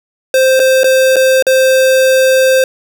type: tone with dropouts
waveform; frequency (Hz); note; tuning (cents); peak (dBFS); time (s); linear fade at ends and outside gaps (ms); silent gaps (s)
square; 523.3; C5; 0; -7; 0.34-2.64; 2; 0.595-0.599 / 0.834-0.842 / 1.159-1.165 / 1.425-1.467
effects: none